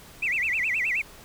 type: tone with vibrato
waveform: sine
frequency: 2290 Hz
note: D7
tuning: 44 cents flat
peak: -22 dBFS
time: 0.22-1.02 s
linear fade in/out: 10 ms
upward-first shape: sine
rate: 9.5 Hz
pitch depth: 290 cents each way
effects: tanh soft clip ceiling -18 dBFS + pink hiss -48 dBFS RMS until 1.24 s